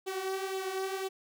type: tone with flanger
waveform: sawtooth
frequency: 382.1 Hz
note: G4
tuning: 44 cents flat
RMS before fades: -35 dBFS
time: 0.06-1.09 s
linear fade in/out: 20 ms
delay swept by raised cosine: 0.25 to 5.45 ms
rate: 2 Hz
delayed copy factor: +0.55
effects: none